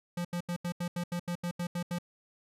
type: tone bursts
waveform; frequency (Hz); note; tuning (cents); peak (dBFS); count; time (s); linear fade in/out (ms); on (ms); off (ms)
square; 174.61; F3; 0; -32; 12; 0.17-1.986; 5; 78; 80
effects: resampled to 32000 Hz